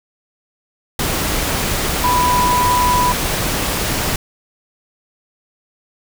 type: tone in noise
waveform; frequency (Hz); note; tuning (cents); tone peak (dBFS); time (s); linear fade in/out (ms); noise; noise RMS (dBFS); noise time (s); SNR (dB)
sine; 987.8; B5; 0; -13; 2.04-3.12; 2; pink; -19; 0.99-4.16; +3
effects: none